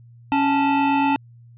square tone pair together, 277.1 / 879.7 Hz, C#4 / A5, -1 / -1 cents, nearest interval octave + minor sixth, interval 2000 cents, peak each -20 dBFS, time 0.32-1.16 s, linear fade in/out 0 ms, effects added 118 Hz sine -44 dBFS peak until 1.57 s + resampled to 8000 Hz

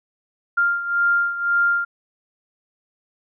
sine beating tone pair, 1396.9 / 1398.8 Hz, F6 / F6, 0 / +2 cents, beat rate 1.9 Hz, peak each -18 / -23 dBFS, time 0.57-1.85 s, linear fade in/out 10 ms, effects none

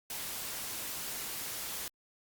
white noise, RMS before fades -39 dBFS, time 0.1-1.88 s, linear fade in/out 2 ms, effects Opus 48 kbps

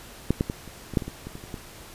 clicks, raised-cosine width 3 ms, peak -7 / -9 / -15 / -28 / -21 / -7 / -20 / -20 / -22 / -25 / -28 / -20 dBFS, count 12, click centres 0.306 / 0.409 / 0.499 / 0.677 / 0.937 / 0.972 / 1.022 / 1.08 / 1.27 / 1.354 / 1.439 / 1.542 s, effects pink hiss -45 dBFS RMS until 1.94 s + resampled to 32000 Hz

